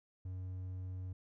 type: tone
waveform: triangle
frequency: 92.5 Hz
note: F#2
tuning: in tune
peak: -38 dBFS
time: 0.25-1.13 s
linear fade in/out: 5 ms
effects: none